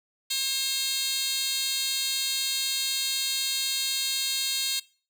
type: tone with high-pass filter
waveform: 10% pulse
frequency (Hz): 536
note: C5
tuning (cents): +42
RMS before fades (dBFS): -28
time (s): 0.3-4.8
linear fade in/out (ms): 10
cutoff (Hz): 4500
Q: 3.8
effects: noise-tail reverb RT60 0.4 s tail -21 dB re dry